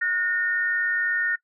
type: tone pair together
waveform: sine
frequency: 1454 / 1831.9 Hz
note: F#6 / A#6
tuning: -31 / -31 cents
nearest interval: major third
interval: 400 cents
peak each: -26 / -23 dBFS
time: 0.01-1.36 s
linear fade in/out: 10 ms
effects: noise-tail reverb RT60 0.1 s tail -21 dB re dry